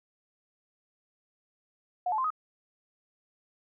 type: tone with pitch steps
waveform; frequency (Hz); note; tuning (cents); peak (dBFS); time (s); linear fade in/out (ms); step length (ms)
sine; 721 / 867.4 / 1043.5 / 1255.3; F#5 / A5 / C6 / D#6; -45 / -25 / -5 / +15; -26; 2.06-2.304; 5; 61
effects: none